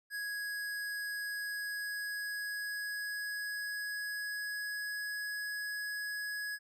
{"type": "tone with pitch glide", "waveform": "square", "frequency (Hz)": [1663, 1674.6], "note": ["G#6", "G#6"], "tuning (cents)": [2, 14], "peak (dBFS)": -37, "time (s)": [0.1, 6.59], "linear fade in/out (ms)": 50, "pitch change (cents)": 12, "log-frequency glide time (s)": [1.24, 5.21], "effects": []}